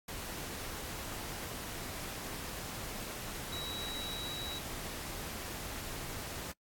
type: tone in noise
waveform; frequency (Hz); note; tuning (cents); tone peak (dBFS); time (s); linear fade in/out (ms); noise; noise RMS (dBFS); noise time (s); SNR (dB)
sine; 3883; B7; -30; -40; 3.52-4.59; 5; pink; -42; 0.08-6.52; -1
effects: noise-tail reverb RT60 0.1 s tail -23 dB re dry + AAC 64 kbps